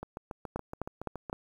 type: two click trains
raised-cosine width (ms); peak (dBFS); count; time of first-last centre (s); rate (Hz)
1; -19 / -24; 4 / 10; 0.56-1.329 / 0.03-1.298; 3.9 / 7.1
effects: 9-bit